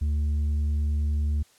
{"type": "tone with tanh clipping", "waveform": "sine", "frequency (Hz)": 74.2, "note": "D2", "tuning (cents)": 18, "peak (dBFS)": -23, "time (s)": [0.01, 1.43], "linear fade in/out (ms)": 10, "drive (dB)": 4, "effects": ["white hiss -59 dBFS RMS until 1.58 s", "low-pass 10000 Hz 12 dB/octave"]}